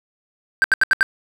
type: tone bursts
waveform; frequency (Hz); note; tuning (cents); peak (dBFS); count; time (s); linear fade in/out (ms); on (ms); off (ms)
triangle; 1568; G6; 0; -9; 5; 0.62-1.029; 0; 21; 76
effects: 8-bit